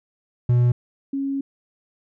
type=tone pair in turn; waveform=triangle / sine; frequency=121.9 / 274.7 Hz; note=B2 / C#4; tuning=-22 / -16 cents; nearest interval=octave + major second; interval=1406 cents; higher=second; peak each=-12 / -22 dBFS; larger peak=first; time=0.49-0.72 / 1.13-1.41 s; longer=second; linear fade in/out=5 ms; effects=none